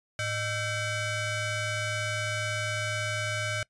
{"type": "ring-modulated tone", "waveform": "20% pulse", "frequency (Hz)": 722, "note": "F#5", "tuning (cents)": -43, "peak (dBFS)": -21, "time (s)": [0.19, 3.63], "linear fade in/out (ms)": 2, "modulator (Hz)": 830, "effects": ["noise-tail reverb RT60 0.1 s tail -23 dB re dry", "resampled to 22050 Hz"]}